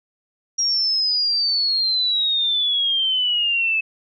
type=exponential sweep; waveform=sine; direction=down; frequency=5660 to 2600 Hz; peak=-17 dBFS; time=0.58-3.81 s; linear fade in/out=10 ms; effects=none